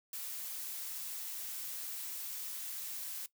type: noise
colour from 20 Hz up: blue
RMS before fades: -42 dBFS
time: 0.13-3.26 s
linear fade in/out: 2 ms
effects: noise-tail reverb RT60 0.1 s tail -18 dB re dry

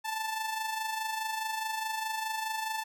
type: tone with amplitude modulation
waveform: sawtooth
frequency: 880 Hz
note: A5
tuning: in tune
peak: -26 dBFS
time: 0.04-2.84 s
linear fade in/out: 20 ms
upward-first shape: sine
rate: 24.8 Hz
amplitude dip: 50%
effects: none

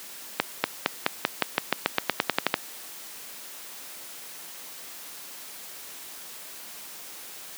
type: accelerating click train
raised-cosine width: 0.3 ms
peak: -3 dBFS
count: 16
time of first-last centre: 0.4-2.541 s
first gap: 240 ms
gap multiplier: 0.92
effects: white hiss -42 dBFS RMS until 7.57 s + high-pass 200 Hz 12 dB/octave

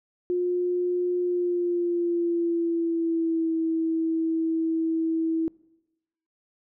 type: tone with pitch glide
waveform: sine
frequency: 356.6 to 325.1 Hz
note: F4 to E4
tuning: +36 to -24 cents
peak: -22 dBFS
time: 0.3-5.48 s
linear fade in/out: 0 ms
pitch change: -160 cents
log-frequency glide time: 1.19-3.54 s
effects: noise-tail reverb RT60 1.0 s tail -24 dB re dry

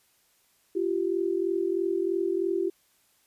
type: tone pair together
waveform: sine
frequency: 343.3 / 386.4 Hz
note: F4 / G4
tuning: -30 / -25 cents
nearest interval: major second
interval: 205 cents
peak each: -27 dBFS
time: 0.75-2.7 s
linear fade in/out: 10 ms
effects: white hiss -66 dBFS RMS until 3.26 s + resampled to 32000 Hz

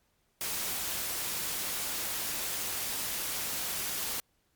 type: noise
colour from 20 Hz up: white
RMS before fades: -34 dBFS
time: 0.41-4.2 s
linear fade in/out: 0 ms
effects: pink hiss -73 dBFS RMS until 4.55 s + MP3 96 kbps

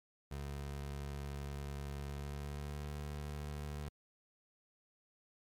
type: tone with pitch glide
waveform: 25% pulse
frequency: 70.6 to 73.56 Hz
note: C#2 to D2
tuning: +32 to +3 cents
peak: -37 dBFS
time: 0.31-3.89 s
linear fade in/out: 5 ms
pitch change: +71 cents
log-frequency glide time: 2.06-2.92 s
effects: MP3 96 kbps

